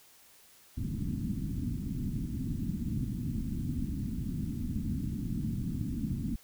white low-pass noise, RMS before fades -34 dBFS, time 0.77-6.36 s, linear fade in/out 5 ms, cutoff 270 Hz, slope 48 dB/octave, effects white hiss -59 dBFS RMS until 6.43 s

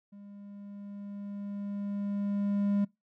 triangle tone with level ramp, 202 Hz, G#3, 48 cents flat, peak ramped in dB -45 to -22 dBFS, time 0.12-2.85 s, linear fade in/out 10 ms, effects noise-tail reverb RT60 0.2 s tail -23 dB re dry

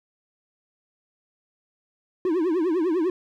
triangle tone with vibrato, 341.3 Hz, F4, 40 cents flat, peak -18 dBFS, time 2.25-3.1 s, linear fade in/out 2 ms, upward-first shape triangle, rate 10 Hz, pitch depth 220 cents each way, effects none

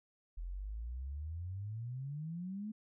sine exponential sweep, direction up, 41.2 to 220 Hz, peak -39 dBFS, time 0.37-2.72 s, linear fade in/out 10 ms, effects none

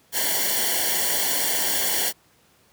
white noise with comb filter, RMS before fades -23 dBFS, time 0.12-2.13 s, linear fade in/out 50 ms, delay 0.79 ms, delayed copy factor -0.85, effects pink hiss -59 dBFS RMS until 2.72 s + high-pass 80 Hz 12 dB/octave

